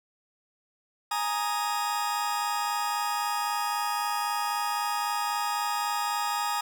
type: chord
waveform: 40% pulse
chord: Ab suspended second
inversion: none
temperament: just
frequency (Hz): 830.6 / 934.4 / 1245.9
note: Ab5 / Bb5 / Eb6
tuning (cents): 0 / +4 / +2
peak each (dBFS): -30 / -31 / -31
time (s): 1.11-6.61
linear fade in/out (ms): 5
effects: none